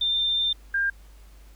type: tone pair in turn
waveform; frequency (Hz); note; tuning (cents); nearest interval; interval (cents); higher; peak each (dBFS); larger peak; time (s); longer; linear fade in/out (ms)
sine; 3592 / 1600.1; A7 / G6; +35 / +35; octave + major second; 1400; first; -21; neither; 0.01-0.53 / 0.74-0.9; first; 5
effects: added 50 Hz sine -46 dBFS peak until 1.55 s + pink hiss -58 dBFS RMS until 1.55 s